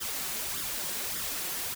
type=noise with flanger; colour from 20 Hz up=white; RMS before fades=-34 dBFS; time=0-1.75 s; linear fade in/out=20 ms; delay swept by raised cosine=0.57 to 5.57 ms; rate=1.7 Hz; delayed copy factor=+0.65; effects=none